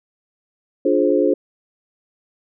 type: chord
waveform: sine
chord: D half-diminished seventh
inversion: none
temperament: just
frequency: 293.7 / 352.4 / 422.9 / 528.6 Hz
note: D4 / F4 / Ab4 / C5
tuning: 0 / +16 / +31 / +18 cents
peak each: -19 dBFS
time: 0.85-1.34 s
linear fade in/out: 5 ms
effects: none